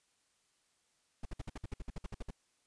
brown noise bursts, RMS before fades -39 dBFS, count 14, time 1.23-2.307 s, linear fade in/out 5 ms, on 24 ms, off 57 ms, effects white hiss -75 dBFS RMS until 2.66 s + resampled to 22050 Hz

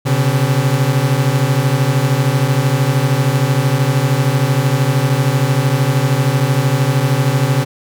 40% pulse beating tone pair, 127.7 / 140.7 Hz, C3 / C#3, -42 / +26 cents, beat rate 13 Hz, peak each -14 dBFS, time 0.05-7.65 s, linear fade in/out 20 ms, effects none

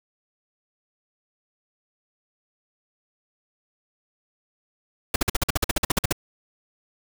pink noise bursts, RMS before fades -20 dBFS, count 15, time 5.14-6.126 s, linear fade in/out 5 ms, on 20 ms, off 49 ms, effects none

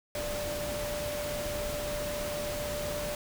sine tone in noise, 590 Hz, D5, 8 cents sharp, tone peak -34 dBFS, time 0.15-3.15 s, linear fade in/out 2 ms, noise pink, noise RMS -37 dBFS, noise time 0.15-3.15 s, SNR 0 dB, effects none

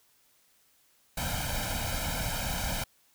pink noise with comb filter, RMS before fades -32 dBFS, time 1.17-2.84 s, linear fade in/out 5 ms, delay 1.3 ms, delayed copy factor +1, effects white hiss -66 dBFS RMS until 3.14 s

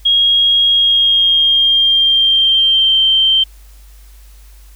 sine tone with pitch glide, 3276 to 3130 Hz, G#7 to G7, -24 to -3 cents, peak -8 dBFS, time 0.05-3.44 s, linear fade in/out 10 ms, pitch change -79 cents, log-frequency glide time 0.69-2.99 s, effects added 50 Hz sine -37 dBFS peak until 4.75 s + white hiss -49 dBFS RMS until 4.75 s

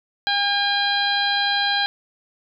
harmonic tone, 807 Hz, G#5, 50 cents flat, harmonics 1 / 2 / 3 / 4 / 5 / 6, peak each -24 / -23 / -32 / -25 / -24 / -35 dBFS, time 0.27-1.86 s, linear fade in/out 0 ms, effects none

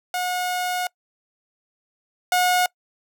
sawtooth tone pair in turn, 724 / 724 Hz, F#5 / F#5, -38 / -38 cents, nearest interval unison, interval 0 cents, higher neither, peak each -19 / -13 dBFS, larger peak second, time 0.14-0.87 / 2.32-2.66 s, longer first, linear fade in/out 2 ms, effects noise-tail reverb RT60 0.1 s tail -24 dB re dry

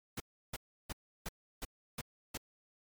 pink noise bursts, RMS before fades -40 dBFS, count 7, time 0.17-2.374 s, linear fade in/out 5 ms, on 32 ms, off 330 ms, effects MP3 96 kbps

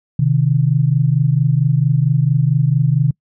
sine tone pair together, 129.16 / 153.6 Hz, C3 / D#3, -22 / -22 cents, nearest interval minor third, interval 300 cents, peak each -14 dBFS, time 0.19-3.11 s, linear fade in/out 5 ms, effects noise-tail reverb RT60 0.1 s tail -26 dB re dry

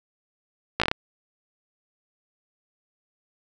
slowing click train, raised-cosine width 0.3 ms, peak -5 dBFS, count 6, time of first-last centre 0.8-0.914 s, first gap 16 ms, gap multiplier 1.18, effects none

